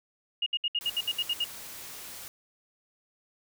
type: tone bursts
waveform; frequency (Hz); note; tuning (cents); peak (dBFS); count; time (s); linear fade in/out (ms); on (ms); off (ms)
sine; 2858; F7; +39; -25; 10; 0.42-1.444; 5; 43; 66
type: noise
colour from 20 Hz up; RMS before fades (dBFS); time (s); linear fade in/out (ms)
white; -43; 0.81-2.28; 0
effects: none